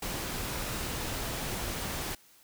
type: noise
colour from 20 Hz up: pink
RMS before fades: -35 dBFS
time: 0.02-2.15 s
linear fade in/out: 5 ms
effects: white hiss -60 dBFS RMS until 2.43 s